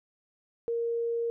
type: tone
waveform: sine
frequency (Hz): 466.1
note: A#4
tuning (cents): 0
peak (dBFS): -27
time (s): 0.68-1.3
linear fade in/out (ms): 0
effects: none